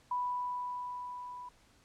sine tone with level ramp, 987.8 Hz, B5, in tune, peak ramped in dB -30 to -43 dBFS, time 0.11-1.49 s, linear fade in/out 5 ms, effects pink hiss -65 dBFS RMS until 1.84 s + low-pass 9000 Hz 12 dB/octave

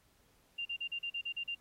sine tone bursts, 2788 Hz, F7, 4 cents flat, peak -35 dBFS, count 9, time 0.58-1.55 s, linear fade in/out 10 ms, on 74 ms, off 38 ms, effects pink hiss -70 dBFS RMS until 1.6 s + AAC 48 kbps

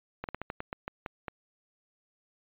slowing click train, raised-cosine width 0.5 ms, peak -20 dBFS, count 10, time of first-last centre 0.24-1.282 s, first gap 48 ms, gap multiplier 1.21, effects resampled to 8000 Hz

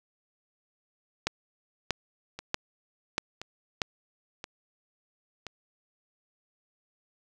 two click trains, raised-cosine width 0.2 ms, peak -21 / -9 dBFS, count 4 / 5, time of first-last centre 2.39-5.467 / 1.27-3.818 s, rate 0.975 / 1.57 Hz, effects none

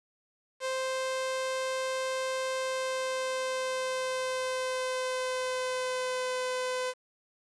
sawtooth tone with pitch glide, 522 to 507.7 Hz, C5 to B4, -4 to +48 cents, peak -26 dBFS, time 0.6-6.94 s, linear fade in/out 50 ms, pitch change -48 cents, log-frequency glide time 2.57-6.4 s, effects resampled to 22050 Hz + 9-bit

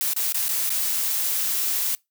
blue noise with dropouts, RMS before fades -24 dBFS, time 0.01-1.95 s, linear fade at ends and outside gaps 0 ms, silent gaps 0.134-0.164 / 0.323-0.345 / 0.483-0.491 / 0.694-0.703 s, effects noise-tail reverb RT60 0.2 s tail -25 dB re dry

